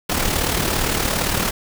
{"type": "noise with amplitude modulation", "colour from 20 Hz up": "pink", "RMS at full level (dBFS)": -18, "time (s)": [0.09, 1.51], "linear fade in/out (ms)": 10, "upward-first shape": "sine", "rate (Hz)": 37.5, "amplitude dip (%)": 55, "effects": []}